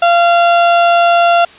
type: tone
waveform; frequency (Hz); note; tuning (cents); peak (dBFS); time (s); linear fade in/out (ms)
35% pulse; 689; F5; -24; -5; 0.02-1.45; 5
effects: white hiss -38 dBFS RMS until 1.58 s + resampled to 8000 Hz